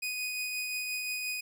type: tone with tremolo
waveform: sawtooth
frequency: 2489 Hz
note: D#7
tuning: in tune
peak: -28 dBFS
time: 0.02-1.41 s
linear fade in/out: 10 ms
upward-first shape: triangle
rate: 5.7 Hz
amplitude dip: 30%
effects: none